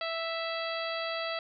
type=harmonic tone; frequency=659.3 Hz; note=E5; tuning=in tune; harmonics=1 / 2 / 3 / 4 / 5 / 6 / 7; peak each=-35 / -38 / -40 / -41 / -42 / -43 / -43 dBFS; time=0.01-1.39 s; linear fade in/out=2 ms; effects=none